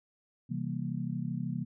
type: chord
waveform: sine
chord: C dominant seventh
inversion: none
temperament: just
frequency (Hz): 130.81 / 163.52 / 196.22 / 235.5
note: C3 / E3 / G3 / Bb3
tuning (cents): 0 / -14 / +2 / +18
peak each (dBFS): -37 / -36 / -39 / -38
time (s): 0.49-1.65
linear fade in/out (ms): 20
effects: none